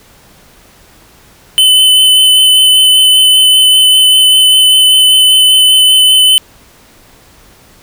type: tone with vibrato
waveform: square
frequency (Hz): 3030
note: F#7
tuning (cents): +40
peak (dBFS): -4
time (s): 1.58-6.38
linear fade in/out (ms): 0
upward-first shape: sine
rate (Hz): 5.1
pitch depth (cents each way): 10
effects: pink hiss -42 dBFS RMS until 7.82 s